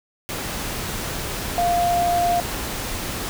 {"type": "tone in noise", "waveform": "sine", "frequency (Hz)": 698.5, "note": "F5", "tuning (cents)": 0, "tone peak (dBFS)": -17, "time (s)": [1.58, 2.4], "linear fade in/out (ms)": 0, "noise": "pink", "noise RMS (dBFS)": -28, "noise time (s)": [0.29, 3.29], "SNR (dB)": 8, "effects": []}